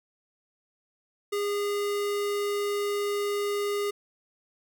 square tone, 408.4 Hz, G#4, 29 cents flat, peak -27 dBFS, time 1.32-3.91 s, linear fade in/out 10 ms, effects none

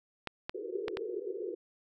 clicks, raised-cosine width 0.3 ms, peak -19 dBFS, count 4, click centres 0.273 / 0.495 / 0.882 / 0.971 s
pink band-pass noise, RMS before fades -38 dBFS, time 0.54-1.55 s, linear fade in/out 10 ms, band 350 to 480 Hz, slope 96 dB/octave
effects none

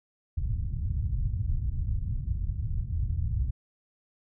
white low-pass noise, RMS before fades -29 dBFS, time 0.37-3.51 s, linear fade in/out 10 ms, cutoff 100 Hz, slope 24 dB/octave, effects none

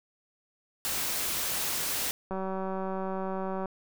white noise, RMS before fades -31 dBFS, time 0.85-2.11 s, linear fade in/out 0 ms
click train, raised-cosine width 1 ms, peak -21 dBFS, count 257, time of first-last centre 2.31-3.657 s, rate 190 Hz
effects none

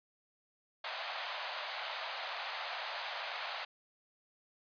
pink band-pass noise, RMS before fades -41 dBFS, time 0.84-3.65 s, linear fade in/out 5 ms, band 610 to 4600 Hz, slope 48 dB/octave, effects resampled to 11025 Hz

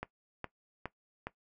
click train, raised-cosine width 0.5 ms, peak -22 dBFS, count 4, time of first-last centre 0.03-1.27 s, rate 2.42 Hz, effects noise-tail reverb RT60 0.1 s tail -17 dB re dry

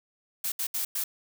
blue noise bursts at uneven times, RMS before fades -30 dBFS, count 4, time 0.44-0.52 / 0.59-0.67 / 0.74-0.85 / 0.95-1.04 s, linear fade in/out 5 ms, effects none

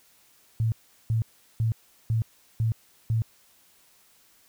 sine tone bursts, 112.7 Hz, A2, 42 cents sharp, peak -21 dBFS, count 6, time 0.6-3.22 s, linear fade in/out 0 ms, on 120 ms, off 380 ms, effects white hiss -60 dBFS RMS until 4.48 s

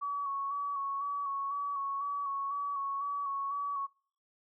sine tone with vibrato, 1123 Hz, C#6, 22 cents sharp, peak -32 dBFS, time 0.01-3.87 s, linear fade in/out 20 ms, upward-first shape square, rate 2 Hz, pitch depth 25 cents each way, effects noise-tail reverb RT60 0.5 s tail -26 dB re dry

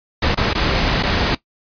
pink noise with dropouts, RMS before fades -17 dBFS, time 0.22-1.35 s, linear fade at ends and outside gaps 5 ms, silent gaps 0.347-0.373 / 0.533-0.55 / 1.028-1.033 s, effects noise-tail reverb RT60 0.1 s tail -17 dB re dry + resampled to 11025 Hz

